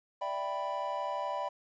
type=chord; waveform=triangle; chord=E minor seventh; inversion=third; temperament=equal; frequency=587.3 / 659.3 / 784 / 987.8 Hz; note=D5 / E5 / G5 / B5; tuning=0 / 0 / 0 / 0 cents; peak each=-36 / -39 / -37 / -34 dBFS; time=0.21-1.49 s; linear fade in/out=10 ms; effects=resampled to 16000 Hz + 11-bit